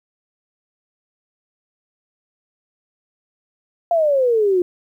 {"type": "exponential sweep", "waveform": "sine", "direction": "down", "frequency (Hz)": [698.5, 349.2], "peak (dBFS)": -13, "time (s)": [3.91, 4.62], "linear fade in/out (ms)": 2, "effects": ["9-bit"]}